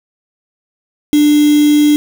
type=tone with quantisation; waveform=sine; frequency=296.5 Hz; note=D4; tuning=17 cents sharp; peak=-6 dBFS; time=1.13-1.96 s; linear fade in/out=0 ms; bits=3; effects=none